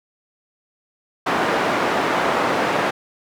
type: band-pass noise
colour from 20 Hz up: white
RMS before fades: -20 dBFS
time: 1.26-2.91 s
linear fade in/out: 10 ms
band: 220 to 1200 Hz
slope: 12 dB/octave
effects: none